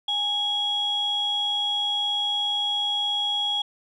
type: tone pair together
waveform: sine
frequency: 827 / 3319 Hz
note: G#5 / G#7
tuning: -8 / -2 cents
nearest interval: 2 octaves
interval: 2406 cents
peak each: -30 / -22 dBFS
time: 0.08-3.62 s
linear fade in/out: 5 ms
effects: tanh soft clip ceiling -17 dBFS